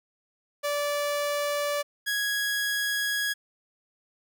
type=tone pair in turn; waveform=sawtooth; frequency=581 / 1661.5 Hz; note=D5 / G#6; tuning=-19 / 0 cents; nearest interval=octave + tritone; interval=1819 cents; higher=second; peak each=-22 dBFS; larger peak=neither; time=0.63-1.83 / 2.06-3.34 s; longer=second; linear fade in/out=20 ms; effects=none